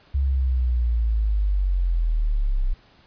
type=linear sweep; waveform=sine; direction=down; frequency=69.3 to 30.85 Hz; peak=-18 dBFS; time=0.14-2.74 s; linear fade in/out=10 ms; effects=pink hiss -55 dBFS RMS until 3.06 s + resampled to 11025 Hz